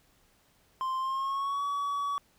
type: tone with pitch glide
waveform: triangle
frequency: 1046.5 to 1134.6 Hz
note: C6 to C#6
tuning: 0 to +40 cents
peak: -27 dBFS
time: 0.81-2.18 s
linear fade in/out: 0 ms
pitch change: +140 cents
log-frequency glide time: 0.98-1.64 s
effects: pink hiss -66 dBFS RMS until 2.38 s